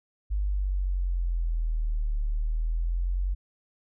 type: exponential two-way sweep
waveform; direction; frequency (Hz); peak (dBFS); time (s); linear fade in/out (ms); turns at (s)
sine; down then up; 51 to 36.71 to 46.99; -24; 0.3-3.35; 20; 2.21
effects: none